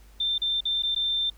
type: tone with dropouts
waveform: sine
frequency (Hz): 3576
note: A7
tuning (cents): +27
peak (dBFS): -23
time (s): 0.2-1.3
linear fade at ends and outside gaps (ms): 5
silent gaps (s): 0.381-0.417 / 0.607-0.653 / 0.824-0.833 / 0.949-0.961
effects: added 50 Hz sine -49 dBFS peak until 1.37 s + pink hiss -59 dBFS RMS until 1.37 s